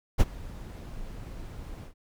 brown noise with ADSR envelope, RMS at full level -17 dBFS, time 0.18-1.94 s, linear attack 26 ms, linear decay 35 ms, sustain -23 dB, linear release 100 ms, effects none

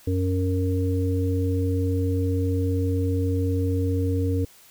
harmonic tone, 92.5 Hz, F#2, in tune, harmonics 1 / 3 / 5, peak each -22 / -27 / -29 dBFS, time 0.07-4.45 s, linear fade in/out 5 ms, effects white hiss -52 dBFS RMS until 4.7 s

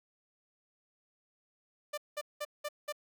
sawtooth tone bursts, 593 Hz, D5, 17 cents sharp, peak -31 dBFS, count 5, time 1.93-2.925 s, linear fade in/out 10 ms, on 47 ms, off 190 ms, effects none

